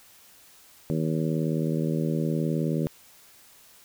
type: harmonic tone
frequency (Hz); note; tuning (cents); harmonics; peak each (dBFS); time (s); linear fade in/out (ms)
79.2; D#2; +31; 2 / 3 / 4 / 5 / 6 / 7; -26 / -30 / -32 / -34 / -36 / -37; 0.9-2.87; 0
effects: white hiss -54 dBFS RMS until 3.84 s